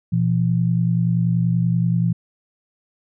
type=tone pair together; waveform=sine; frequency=120.36 / 170.8 Hz; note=B2 / F3; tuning=-44 / -38 cents; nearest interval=tritone; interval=606 cents; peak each=-19 / -18 dBFS; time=0.12-2.13 s; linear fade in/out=10 ms; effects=none